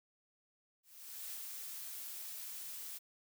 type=noise with ADSR envelope; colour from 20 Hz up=blue; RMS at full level=-44 dBFS; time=0.83-2.99 s; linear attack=500 ms; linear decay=28 ms; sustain=-2 dB; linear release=20 ms; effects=none